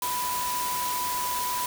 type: tone in noise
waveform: sine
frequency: 989 Hz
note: B5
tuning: 2 cents sharp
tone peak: -28 dBFS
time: 0.02-1.66 s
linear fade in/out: 2 ms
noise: white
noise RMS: -32 dBFS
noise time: 0.02-1.66 s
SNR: +1 dB
effects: none